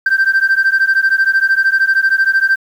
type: beating tone pair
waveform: sine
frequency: 1560 / 1573 Hz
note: G6 / G6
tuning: -9 / +6 cents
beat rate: 13 Hz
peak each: -11 dBFS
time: 0.06-2.56 s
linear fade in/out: 5 ms
effects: tanh soft clip ceiling -6 dBFS + 7-bit